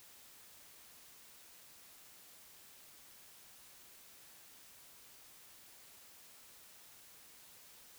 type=silence; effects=white hiss -59 dBFS RMS until 7.98 s